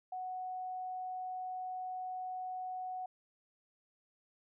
sine tone, 740 Hz, F#5, in tune, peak -38 dBFS, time 0.12-3.06 s, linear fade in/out 5 ms, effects none

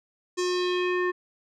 square tone with low-pass filter sweep, 360.2 Hz, F#4, 46 cents flat, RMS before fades -26 dBFS, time 0.37-1.12 s, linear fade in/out 20 ms, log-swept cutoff 6900 to 1600 Hz, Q 2.6, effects none

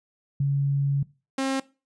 sine / sawtooth tone pair in turn, 140 / 268 Hz, C#3 / C4, +18 / +42 cents, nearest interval major seventh, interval 1124 cents, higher second, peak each -20 dBFS, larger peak neither, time 0.4-1.03 / 1.38-1.6 s, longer first, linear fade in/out 5 ms, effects noise-tail reverb RT60 0.3 s tail -20 dB re dry + resampled to 22050 Hz

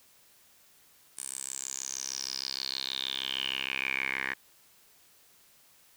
10% pulse tone with band-pass filter sweep, 66.4 Hz, C2, 26 cents sharp, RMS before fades -35 dBFS, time 1.17-4.34 s, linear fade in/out 10 ms, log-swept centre 9300 to 1900 Hz, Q 8.1, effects white hiss -61 dBFS RMS until 5.96 s

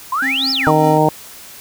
sine exponential two-way sweep, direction up then down, 987.8 to 5460 to 987.8 Hz, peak -15 dBFS, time 0.12-0.71 s, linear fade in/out 5 ms, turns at 0.51 s
square tone with tremolo, 267.3 Hz, C4, 37 cents sharp, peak -22 dBFS, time 0.22-0.98 s, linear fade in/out 5 ms, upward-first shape sine, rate 5 Hz, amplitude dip 50%
harmonic tone, 154.4 Hz, D#3, 13 cents flat, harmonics 1 / 2 / 3 / 4 / 5 / 6, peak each -17 / -17 / -17 / -17 / -17 / -17 dBFS, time 0.67-1.09 s, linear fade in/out 0 ms
effects white hiss -37 dBFS RMS until 1.6 s

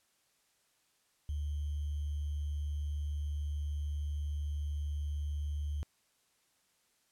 sine tone with sample-and-hold, 73.4 Hz, D2, in tune, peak -33 dBFS, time 1.29-5.83 s, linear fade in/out 0 ms, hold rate 3150 Hz, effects white hiss -73 dBFS RMS until 7.11 s + low-pass 11000 Hz 12 dB/octave

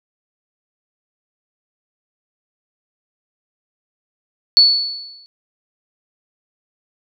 sine tone with exponential decay, 4435 Hz, C#8, in tune, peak -4 dBFS, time 4.57-5.26 s, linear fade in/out 0 ms, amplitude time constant 150 ms, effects none

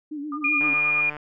sine tone with vibrato, 293.7 Hz, D4, in tune, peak -29 dBFS, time 0.11-0.74 s, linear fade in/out 10 ms, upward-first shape sine, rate 7.9 Hz, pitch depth 76 cents each way
sine tone with tremolo, 1212 Hz, D#6, 46 cents flat, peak -28 dBFS, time 0.32-1.01 s, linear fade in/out 2 ms, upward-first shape sine, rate 9.4 Hz, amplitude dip 100%
sine tone, 2425 Hz, D#7, 45 cents flat, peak -19 dBFS, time 0.44-1.1 s, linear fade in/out 5 ms
click train, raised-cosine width 0.5 ms, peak -21 dBFS, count 84, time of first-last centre 0.61-1.167 s, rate 149 Hz
effects none

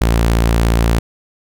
sawtooth tone, 57 Hz, A#1, 38 cents flat, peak -7 dBFS, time 0.01-0.99 s, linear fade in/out 5 ms, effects none

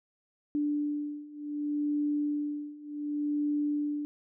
sine beating tone pair, 293.7 / 294.37 Hz, D4 / D4, 0 / +4 cents, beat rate 0.67 Hz, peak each -33 / -31 dBFS, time 0.55-4.05 s, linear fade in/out 0 ms, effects none

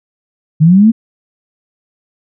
sine linear sweep, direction up, 148.9 to 233.1 Hz, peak -3 dBFS, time 0.6-0.92 s, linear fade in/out 20 ms, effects none

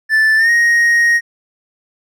triangle tone with pitch glide, 1758 to 1873.3 Hz, A6 to A#6, -2 to +8 cents, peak -7 dBFS, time 0.09-1.21 s, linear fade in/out 50 ms, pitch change +110 cents, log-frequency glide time 0.37-0.5 s, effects none

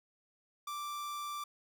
45% pulse tone, 1174 Hz, D6, 1 cent flat, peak -38 dBFS, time 0.67-1.44 s, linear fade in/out 5 ms, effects none

